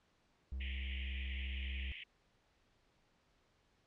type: tone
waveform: triangle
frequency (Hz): 65.41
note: C2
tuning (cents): 0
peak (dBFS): -37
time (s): 0.52-1.92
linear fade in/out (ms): 0
type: band-pass noise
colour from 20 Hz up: white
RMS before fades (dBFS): -49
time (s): 0.6-2.04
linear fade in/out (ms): 10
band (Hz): 1900 to 3200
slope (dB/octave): 96
effects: pink hiss -74 dBFS RMS until 3.86 s + low-pass 5000 Hz 12 dB/octave